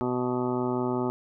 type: harmonic tone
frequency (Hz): 124.8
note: B2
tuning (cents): +19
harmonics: 1 / 2 / 3 / 4 / 5 / 6 / 7 / 8 / 9 / 10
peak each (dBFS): -35 / -29 / -29 / -40 / -37 / -42 / -35 / -45 / -41 / -40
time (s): 0.01-1.1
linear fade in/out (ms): 0
effects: none